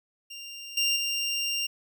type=tone with level steps; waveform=25% pulse; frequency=2787 Hz; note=F7; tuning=4 cents flat; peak=-35 / -19 / -23 dBFS; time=0.3-1.67 s; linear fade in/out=10 ms; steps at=0.77 / 0.96 s; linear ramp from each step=5 ms; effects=none